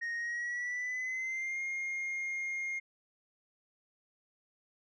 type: tone with pitch glide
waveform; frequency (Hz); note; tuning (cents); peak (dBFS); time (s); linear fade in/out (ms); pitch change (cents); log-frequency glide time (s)
sine; 1864.7 to 2130; A#6 to C7; 0 to +30; -31; 0.01-2.8; 20; +230; 0.15-1.6
effects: tanh soft clip ceiling -33 dBFS